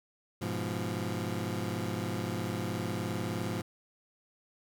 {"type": "chord", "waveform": "20% pulse", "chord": "F diminished", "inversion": "first", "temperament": "equal with one note detuned", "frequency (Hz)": [103.83, 123.47, 173.71], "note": ["Ab2", "Cb3", "F3"], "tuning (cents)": [0, 0, -9], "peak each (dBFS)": [-31, -33, -32], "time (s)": [0.41, 3.62], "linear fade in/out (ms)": 10, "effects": []}